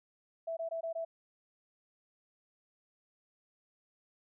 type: tone bursts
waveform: sine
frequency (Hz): 659.3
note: E5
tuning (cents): 0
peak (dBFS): -34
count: 5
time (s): 0.47-1.05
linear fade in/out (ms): 10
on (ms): 100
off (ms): 20
effects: none